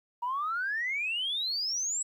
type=exponential sweep; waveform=sine; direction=up; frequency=941 to 7902 Hz; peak=-28 dBFS; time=0.22-2.03 s; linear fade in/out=10 ms; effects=tanh soft clip ceiling -24 dBFS + 11-bit